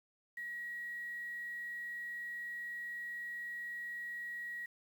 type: tone with quantisation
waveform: sine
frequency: 1908 Hz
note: A#6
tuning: 40 cents sharp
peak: -40 dBFS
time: 0.37-4.66 s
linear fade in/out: 5 ms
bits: 10
effects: none